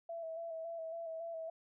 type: tone with vibrato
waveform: sine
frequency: 659.3 Hz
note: E5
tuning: in tune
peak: -40 dBFS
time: 0.09-1.5 s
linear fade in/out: 5 ms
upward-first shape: square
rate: 3.6 Hz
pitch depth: 28 cents each way
effects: none